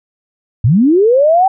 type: linear sweep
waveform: sine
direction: up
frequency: 95.9 to 784 Hz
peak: -6 dBFS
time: 0.64-1.48 s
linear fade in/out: 5 ms
effects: none